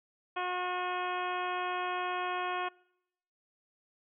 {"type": "harmonic tone", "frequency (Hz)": 361.5, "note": "F#4", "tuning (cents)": -40, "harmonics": [1, 2, 3, 4, 5, 6, 7, 8, 9], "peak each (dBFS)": [-40, -36, -36, -41, -45, -49, -42, -51, -48], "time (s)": [0.36, 2.69], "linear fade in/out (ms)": 10, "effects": ["noise-tail reverb RT60 0.8 s tail -24 dB re dry"]}